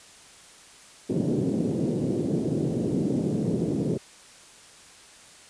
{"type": "band-pass noise", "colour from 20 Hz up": "pink", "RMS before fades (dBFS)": -26, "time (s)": [1.09, 3.98], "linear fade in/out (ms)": 10, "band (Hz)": [140, 420], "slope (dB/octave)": 24, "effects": ["white hiss -50 dBFS RMS until 5.49 s", "resampled to 22050 Hz"]}